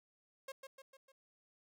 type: tone with echo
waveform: sawtooth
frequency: 538 Hz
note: C5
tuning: 48 cents sharp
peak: -40 dBFS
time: 0.48-0.52 s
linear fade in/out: 5 ms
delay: 150 ms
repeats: 4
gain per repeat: -5 dB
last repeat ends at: 1.12 s
effects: none